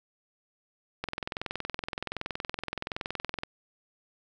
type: click train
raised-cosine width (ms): 0.3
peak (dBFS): -16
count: 52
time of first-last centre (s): 1.04-3.434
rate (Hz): 21.3
effects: none